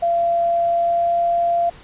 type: tone with pitch glide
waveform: sine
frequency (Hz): 684 to 688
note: F5 to F5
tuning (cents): -36 to -26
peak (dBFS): -15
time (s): 0.02-1.7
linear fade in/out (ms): 10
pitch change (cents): +10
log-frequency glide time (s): 0.63-1.21
effects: pink hiss -44 dBFS RMS until 1.83 s + resampled to 8000 Hz